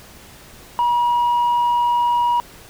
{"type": "tone with tanh clipping", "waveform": "sine", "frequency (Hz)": 960, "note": "B5", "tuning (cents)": -49, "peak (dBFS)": -15, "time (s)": [0.79, 2.4], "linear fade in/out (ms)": 0, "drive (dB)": 1, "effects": ["pink hiss -43 dBFS RMS until 2.69 s"]}